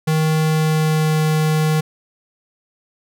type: tone with pitch glide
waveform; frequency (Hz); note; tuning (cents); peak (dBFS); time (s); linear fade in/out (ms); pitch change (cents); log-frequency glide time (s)
square; 156.9 to 155.64; D#3 to D#3; +15 to +1; -15; 0.07-1.81; 10; -14; 0.38-1.22
effects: none